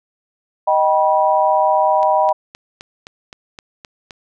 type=chord; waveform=sine; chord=Eb augmented; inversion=none; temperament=just; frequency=622.3 / 777.8 / 972.3 Hz; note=Eb5 / G5 / B5; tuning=0 / -14 / -27 cents; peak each=-16 dBFS; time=0.67-2.33 s; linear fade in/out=10 ms
type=click train; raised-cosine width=0.2 ms; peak=-17 dBFS; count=9; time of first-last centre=2.03-4.108 s; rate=3.85 Hz
effects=none